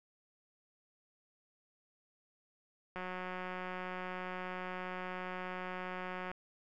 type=click train; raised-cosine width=0.5 ms; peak=-27 dBFS; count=615; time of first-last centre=2.96-6.315 s; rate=183 Hz; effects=none